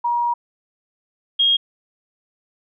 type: tone pair in turn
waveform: sine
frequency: 953 / 3256 Hz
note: A#5 / G#7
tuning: +38 / -35 cents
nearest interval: octave + major sixth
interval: 2127 cents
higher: second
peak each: -17 / -13 dBFS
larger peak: second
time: 0.04-0.34 / 1.39-1.57 s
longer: first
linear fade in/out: 10 ms
effects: none